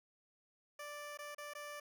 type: tone with dropouts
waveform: 15% pulse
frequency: 587.3 Hz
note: D5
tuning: in tune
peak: -39 dBFS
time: 0.79-1.8 s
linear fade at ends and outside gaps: 5 ms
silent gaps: 1.174-1.188 / 1.348-1.381 / 1.536-1.55 s
effects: none